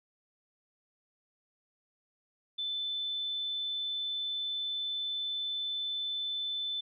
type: tone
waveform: sine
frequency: 3520 Hz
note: A7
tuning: in tune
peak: -32 dBFS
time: 2.58-6.81 s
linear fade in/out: 10 ms
effects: none